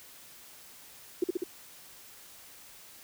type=tone with echo; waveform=sine; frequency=357.9 Hz; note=F4; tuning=42 cents sharp; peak=-22 dBFS; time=1.22-1.24 s; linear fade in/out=5 ms; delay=66 ms; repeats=3; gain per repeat=-2 dB; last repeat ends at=1.438 s; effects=white hiss -52 dBFS RMS until 3.03 s